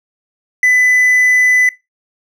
triangle tone, 2000 Hz, B6, 21 cents sharp, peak -6 dBFS, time 0.63-1.69 s, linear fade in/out 2 ms, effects noise-tail reverb RT60 0.2 s tail -18 dB re dry

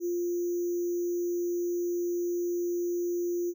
sine tone with sample-and-hold, 349.2 Hz, F4, in tune, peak -27 dBFS, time 0-3.54 s, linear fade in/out 50 ms, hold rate 6300 Hz, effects none

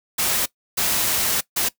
white noise bursts at uneven times, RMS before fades -21 dBFS, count 3, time 0.18-0.46 / 0.77-1.41 / 1.56-1.69 s, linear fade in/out 10 ms, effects noise-tail reverb RT60 0.1 s tail -20 dB re dry

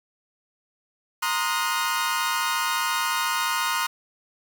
sawtooth chord, C half-diminished seventh, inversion third, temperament equal with one note detuned, 932.3 / 1046.5 / 1244.5 / 1442.8 Hz, Bb5 / C6 / Eb6 / Gb6, 0 / 0 / 0 / -44 cents, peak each -25 dBFS, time 1.22-3.87 s, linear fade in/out 10 ms, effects 7-bit

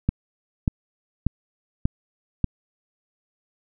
click train, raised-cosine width 5 ms, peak -7 dBFS, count 5, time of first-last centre 0.09-2.443 s, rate 1.7 Hz, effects none

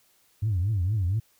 sine tone with vibrato, 98 Hz, G2, in tune, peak -21 dBFS, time 0.42-1.2 s, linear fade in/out 10 ms, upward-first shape triangle, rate 4.3 Hz, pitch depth 270 cents each way, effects tanh soft clip ceiling -19 dBFS + white hiss -64 dBFS RMS until 1.39 s

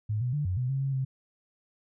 sine tone with pitch steps, 106.5 / 124 / 147.2 / 91.7 / 125.8 / 135.4 / 136.4 / 132.4 Hz, G#2 / B2 / D3 / F#2 / B2 / C#3 / C#3 / C3, +44 / +7 / +4 / -15 / +32 / -40 / -28 / +21 cents, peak -26 dBFS, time 0.09-1.05 s, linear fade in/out 10 ms, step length 120 ms, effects none

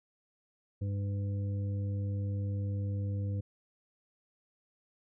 harmonic tone, 100 Hz, G2, 35 cents sharp, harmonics 1 / 2 / 3 / 5, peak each -31 / -43 / -47 / -48 dBFS, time 0.81-3.41 s, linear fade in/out 10 ms, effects none

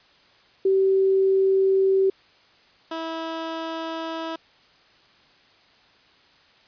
sine / 15% pulse tone pair in turn, 384.9 / 325.7 Hz, G4 / E4, -32 / -21 cents, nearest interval minor third, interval 289 cents, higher first, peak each -16 / -22 dBFS, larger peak first, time 0.65-2.1 / 2.91-4.36 s, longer neither, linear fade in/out 5 ms, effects white hiss -56 dBFS RMS until 6.67 s + resampled to 11025 Hz

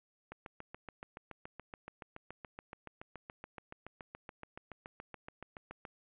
click train, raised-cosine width 0.5 ms, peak -30 dBFS, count 40, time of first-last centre 0.32-5.852 s, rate 7.05 Hz, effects resampled to 8000 Hz + 12-bit

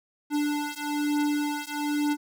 square beating tone pair, 293.7 / 294.8 Hz, D4 / D4, 0 / +7 cents, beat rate 1.1 Hz, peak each -29 dBFS, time 0.3-2.17 s, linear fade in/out 50 ms, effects none

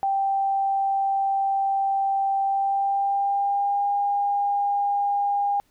sine tone with pitch glide, 784 to 808.4 Hz, G5 to G#5, 0 to -47 cents, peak -20 dBFS, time 0.03-5.6 s, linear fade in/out 0 ms, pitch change +53 cents, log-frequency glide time 2.43-3.88 s, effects pink hiss -65 dBFS RMS until 5.7 s

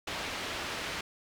white low-pass noise, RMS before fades -37 dBFS, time 0.07-1.01 s, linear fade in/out 5 ms, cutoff 3200 Hz, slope 12 dB/octave, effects none

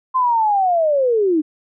sine linear sweep, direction down, 1046.5 to 293.7 Hz, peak -13 dBFS, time 0.14-1.42 s, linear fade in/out 20 ms, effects none

